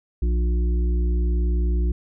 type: harmonic tone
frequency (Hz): 59.3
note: A#1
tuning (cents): +30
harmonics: 1 / 3 / 5 / 6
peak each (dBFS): -18 / -33 / -37 / -35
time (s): 0.22-1.92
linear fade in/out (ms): 5
effects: none